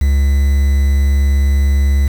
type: tone with quantisation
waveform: triangle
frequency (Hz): 69.3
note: C#2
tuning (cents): 0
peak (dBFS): -7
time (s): 0.01-2.08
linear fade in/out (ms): 5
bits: 5
effects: none